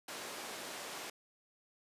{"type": "band-pass noise", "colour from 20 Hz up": "pink", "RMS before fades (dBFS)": -45, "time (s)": [0.08, 1.1], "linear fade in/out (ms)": 5, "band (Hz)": [380, 11000], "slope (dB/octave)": 12, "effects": ["resampled to 32000 Hz"]}